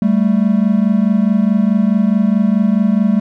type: tone pair together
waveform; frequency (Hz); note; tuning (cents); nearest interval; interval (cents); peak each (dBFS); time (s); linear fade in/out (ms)
triangle; 196 / 220.7; G3 / A3; 0 / +5; major second; 205; -11; 0.02-3.2; 2
effects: none